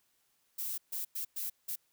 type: noise bursts at uneven times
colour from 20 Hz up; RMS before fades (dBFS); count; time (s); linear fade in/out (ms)
violet; -37; 5; 0.58-0.78 / 0.92-1.05 / 1.15-1.25 / 1.36-1.5 / 1.68-1.76; 10
effects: white hiss -74 dBFS RMS until 1.92 s